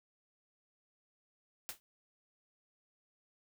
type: noise with exponential decay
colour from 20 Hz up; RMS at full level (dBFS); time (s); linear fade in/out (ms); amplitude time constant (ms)
white; -38; 1.69-1.8; 0; 23
effects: none